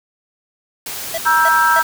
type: noise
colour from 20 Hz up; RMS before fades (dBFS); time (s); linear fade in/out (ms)
white; -27; 0.86-1.83; 2
type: tone bursts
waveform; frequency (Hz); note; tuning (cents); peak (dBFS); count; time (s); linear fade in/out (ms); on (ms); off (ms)
square; 659.3; E5; 0; -20; 3; 1.14-1.797; 5; 39; 270
type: chord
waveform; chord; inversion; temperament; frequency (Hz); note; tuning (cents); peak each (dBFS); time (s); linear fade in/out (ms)
sine; E diminished; second; just; 949.3 / 1318.5 / 1582.2; Bb5 / E6 / G6; +31 / 0 / +16; -15; 1.25-1.83; 20
effects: none